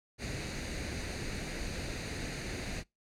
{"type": "noise with comb filter", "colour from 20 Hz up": "pink", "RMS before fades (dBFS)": -38, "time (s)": [0.18, 2.84], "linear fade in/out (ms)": 50, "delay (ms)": 0.46, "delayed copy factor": 0.6, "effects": ["noise-tail reverb RT60 0.2 s tail -24 dB re dry", "low-pass 7000 Hz 12 dB/octave"]}